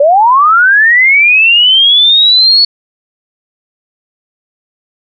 sine linear sweep, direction up, 546 to 4435 Hz, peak -3 dBFS, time 0-2.65 s, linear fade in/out 5 ms, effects none

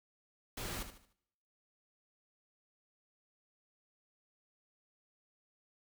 pink noise with echo, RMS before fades -41 dBFS, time 0.57-0.83 s, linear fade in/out 5 ms, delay 75 ms, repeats 4, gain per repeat -9 dB, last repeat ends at 1.13 s, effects noise-tail reverb RT60 0.9 s tail -26 dB re dry

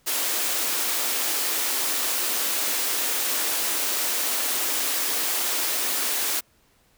white high-pass noise, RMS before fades -25 dBFS, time 0.06-6.41 s, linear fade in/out 20 ms, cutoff 250 Hz, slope 48 dB/octave, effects pink hiss -62 dBFS RMS until 6.97 s

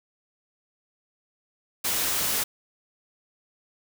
white noise, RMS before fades -26 dBFS, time 1.84-2.44 s, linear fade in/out 10 ms, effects none

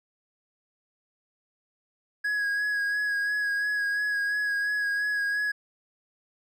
triangle tone with vibrato, 1661.2 Hz, G#6, in tune, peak -23 dBFS, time 2.24-5.52 s, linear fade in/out 10 ms, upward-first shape sine, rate 2.9 Hz, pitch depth 24 cents each way, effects none

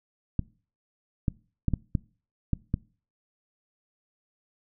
clicks, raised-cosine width 5 ms, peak -12 dBFS, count 7, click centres 0.393 / 1.282 / 1.683 / 1.737 / 1.952 / 2.533 / 2.741 s, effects noise-tail reverb RT60 0.4 s tail -23 dB re dry

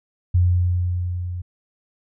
sine tone with level ramp, 89 Hz, F2, 33 cents sharp, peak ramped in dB -12 to -26 dBFS, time 0.34-1.42 s, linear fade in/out 10 ms, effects none

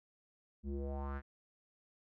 square tone with low-pass filter sweep, 69.3 Hz, C#2, in tune, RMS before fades -40 dBFS, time 0.63-1.22 s, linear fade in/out 50 ms, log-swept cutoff 240 to 1800 Hz, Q 3.8, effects none

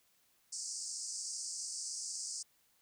white band-pass noise, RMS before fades -42 dBFS, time 0.52-2.43 s, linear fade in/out 10 ms, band 4700 to 8900 Hz, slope 96 dB/octave, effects white hiss -72 dBFS RMS until 2.81 s

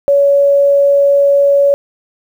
sine tone, 563 Hz, C#5, 27 cents sharp, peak -6 dBFS, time 0.08-1.74 s, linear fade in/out 0 ms, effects 7-bit

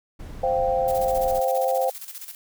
brown noise, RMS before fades -36 dBFS, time 0.19-1.4 s, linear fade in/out 10 ms
sine chord, C suspended fourth, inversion none, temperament just, 523.3 / 697.7 / 784.9 Hz, C5 / F5 / G5, 0 / -2 / +2 cents, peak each -22 / -26 / -25 dBFS, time 0.43-1.9 s, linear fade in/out 5 ms
blue noise with tremolo, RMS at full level -36 dBFS, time 0.88-2.35 s, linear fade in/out 2 ms, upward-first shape square, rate 15 Hz, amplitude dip 65%
effects none

